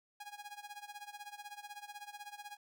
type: tone with tremolo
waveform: sawtooth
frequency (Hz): 824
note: G#5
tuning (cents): -14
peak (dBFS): -40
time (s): 0.2-2.57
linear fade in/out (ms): 5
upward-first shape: sine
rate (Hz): 16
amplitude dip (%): 85
effects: none